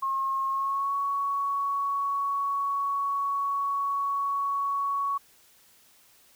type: tone with pitch glide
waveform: sine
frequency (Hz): 1078 to 1117.3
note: C#6 to C#6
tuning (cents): -49 to +13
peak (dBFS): -25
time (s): 0.02-5.18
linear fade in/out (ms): 10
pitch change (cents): +62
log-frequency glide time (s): 0.49-0.95
effects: white hiss -59 dBFS RMS until 6.35 s